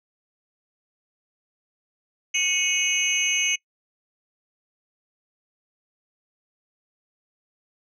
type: tone cluster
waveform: sine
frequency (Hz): 2206 / 2523 / 2916 / 6270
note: C#7 / D#7 / F#7 / G8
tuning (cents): -9 / +23 / -26 / -1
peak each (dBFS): -25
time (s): 2.34-3.56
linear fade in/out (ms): 10
effects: noise-tail reverb RT60 0.1 s tail -24 dB re dry + tanh soft clip ceiling -13 dBFS